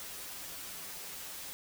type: noise with comb filter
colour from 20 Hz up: white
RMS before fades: -44 dBFS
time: 0-1.53 s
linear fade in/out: 0 ms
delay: 8.5 ms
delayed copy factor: -0.9
effects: none